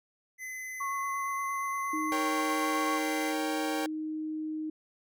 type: tone with pitch glide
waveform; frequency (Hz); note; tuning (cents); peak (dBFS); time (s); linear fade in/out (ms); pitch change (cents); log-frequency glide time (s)
square; 2033 to 2051; B6 to C7; +50 to -35; -38; 0.38-3.34; 50; +15; 0.9-1.45
type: tone with vibrato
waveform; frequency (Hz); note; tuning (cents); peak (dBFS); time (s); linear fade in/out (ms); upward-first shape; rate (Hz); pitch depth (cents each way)
sine; 1101; C#6; -12; -31; 0.8-2.99; 10; sine; 8.6; 19
type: tone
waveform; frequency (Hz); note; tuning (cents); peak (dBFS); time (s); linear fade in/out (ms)
sine; 311.1; D#4; 0; -32; 1.93-4.7; 5
type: chord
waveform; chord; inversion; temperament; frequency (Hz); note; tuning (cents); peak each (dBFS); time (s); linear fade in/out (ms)
sawtooth; G diminished; first; equal; 466.2 / 554.4 / 784; Bb4 / Db5 / G5; 0 / 0 / 0; -33 / -33 / -31; 2.12-3.86; 0
effects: none